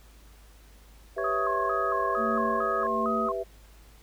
sine chord, E minor, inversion first, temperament equal, 392 / 493.9 / 659.3 Hz, G4 / B4 / E5, 0 / 0 / 0 cents, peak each -33 / -34 / -32 dBFS, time 1.16-3.44 s, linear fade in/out 20 ms
harmonic tone, 554 Hz, C#5, 1 cent flat, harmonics 1 / 2 / 3, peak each -36 / -36 / -36 dBFS, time 1.18-2.87 s, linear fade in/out 2 ms
sine tone with vibrato, 1159 Hz, D6, 23 cents flat, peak -27 dBFS, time 1.24-3.32 s, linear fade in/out 5 ms, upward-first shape square, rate 2.2 Hz, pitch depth 140 cents each way
sine tone with tremolo, 226.5 Hz, A#3, 50 cents flat, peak -29 dBFS, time 2.16-3.31 s, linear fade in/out 50 ms, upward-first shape sine, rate 1.3 Hz, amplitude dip 85%
effects added 52 Hz sine -51 dBFS peak until 4.02 s + pink hiss -58 dBFS RMS until 4.02 s

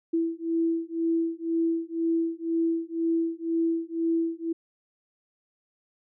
sine beating tone pair, 329.6 / 331.6 Hz, E4 / E4, 0 / +10 cents, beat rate 2 Hz, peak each -27 dBFS, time 0.13-4.53 s, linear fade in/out 10 ms, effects none

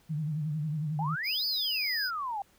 sine tone with vibrato, 152.7 Hz, D#3, 32 cents flat, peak -29 dBFS, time 0.09-1.16 s, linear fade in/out 20 ms, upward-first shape sine, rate 11 Hz, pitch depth 84 cents each way
sine exponential two-way sweep, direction up then down, 770 to 4718 to 770 Hz, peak -31 dBFS, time 0.99-2.42 s, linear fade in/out 2 ms, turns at 1.46 s
square tone, 4970 Hz, D#8, 3 cents flat, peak -31 dBFS, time 1.23-2.11 s, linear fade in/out 50 ms
effects pink hiss -64 dBFS RMS until 2.58 s

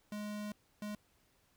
square tone bursts at uneven times, 208.9 Hz, G#3, 10 cents sharp, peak -40 dBFS, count 2, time 0.12-0.52 / 0.82-0.95 s, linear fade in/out 2 ms, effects pink hiss -72 dBFS RMS until 1.56 s

